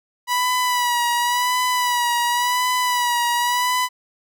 sawtooth tone with vibrato, 978 Hz, B5, 17 cents flat, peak -14 dBFS, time 0.27-3.89 s, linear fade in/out 50 ms, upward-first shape sine, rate 0.92 Hz, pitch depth 41 cents each way, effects none

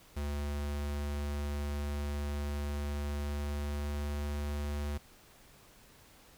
square tone with pitch glide, 72.6 to 73.02 Hz, D2 to D2, -19 to -9 cents, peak -34 dBFS, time 0.16-4.98 s, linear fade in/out 10 ms, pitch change +10 cents, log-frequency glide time 3.11-4.21 s, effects pink hiss -59 dBFS RMS until 6.37 s

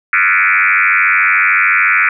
sine tone with frequency modulation, 1864.7 Hz, A#6, in tune, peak -8 dBFS, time 0.13-2.09 s, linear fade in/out 2 ms, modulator 93.7 Hz, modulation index 6, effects none

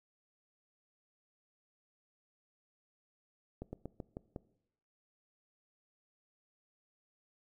slowing click train, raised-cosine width 2 ms, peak -28 dBFS, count 6, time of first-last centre 3.62-4.362 s, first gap 110 ms, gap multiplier 1.15, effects noise-tail reverb RT60 0.8 s tail -20 dB re dry

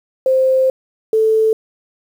sine tone pair in turn, 523.3 / 440 Hz, C5 / A4, 0 / 0 cents, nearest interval minor third, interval 300 cents, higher first, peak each -10 dBFS, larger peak neither, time 0.26-0.7 / 1.13-1.53 s, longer first, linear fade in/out 2 ms, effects 7-bit

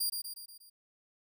15% pulse tone with echo, 4787 Hz, D8, 32 cents sharp, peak -23 dBFS, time 0-0.1 s, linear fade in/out 10 ms, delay 120 ms, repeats 5, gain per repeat -5 dB, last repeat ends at 0.7 s, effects none

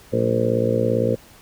harmonic tone with a mistuned harmonic, 57.7 Hz, A#1, 17 cents flat, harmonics 2 / 3 / 4 / 5 / 6 / 7 / 8 / 9 / 10, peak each -24 / -31 / -25 / -33 / -28 / -30 / -23 / -22 / -33 dBFS, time 0.12-1.16 s, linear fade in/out 20 ms, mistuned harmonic 3, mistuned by +100 cents, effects pink hiss -48 dBFS RMS until 1.41 s

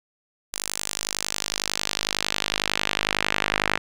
sawtooth tone with band-pass filter sweep, 51 Hz, G#1, 31 cents flat, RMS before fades -27 dBFS, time 0.53-3.78 s, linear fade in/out 10 ms, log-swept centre 8600 to 2000 Hz, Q 1.2, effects none

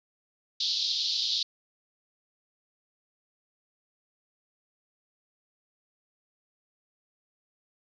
white band-pass noise, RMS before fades -29 dBFS, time 0.6-1.43 s, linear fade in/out 5 ms, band 3500 to 4800 Hz, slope 48 dB/octave, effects resampled to 16000 Hz

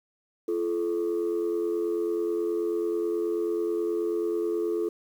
sine tone pair together, 342 / 431.3 Hz, F4 / A4, -36 / -35 cents, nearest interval major third, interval 401 cents, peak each -26 dBFS, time 0.48-4.89 s, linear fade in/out 5 ms, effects tanh soft clip ceiling -21 dBFS + 9-bit

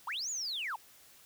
sine linear two-way sweep, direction up then down, 781 to 7040 to 781 Hz, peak -33 dBFS, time 0.07-0.76 s, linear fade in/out 5 ms, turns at 0.3 s, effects tanh soft clip ceiling -31 dBFS + white hiss -59 dBFS RMS until 1.25 s

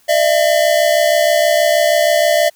square tone pair together, 603.7 / 670 Hz, D5 / E5, +48 / +28 cents, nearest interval major second, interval 180 cents, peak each -14 dBFS, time 0.08-2.5 s, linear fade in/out 20 ms, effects white hiss -53 dBFS RMS until 2.55 s

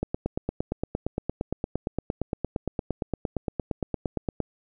click train, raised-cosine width 2 ms, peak -13 dBFS, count 39, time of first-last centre 0.03-4.403 s, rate 8.69 Hz, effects none

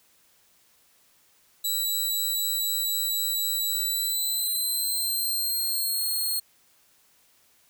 10% pulse tone with pitch glide, 3938 to 4270 Hz, B7 to C8, -6 to +34 cents, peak -18 dBFS, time 1.64-6.4 s, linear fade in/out 10 ms, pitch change +140 cents, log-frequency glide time 3.71-6.02 s, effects white hiss -62 dBFS RMS until 7.69 s

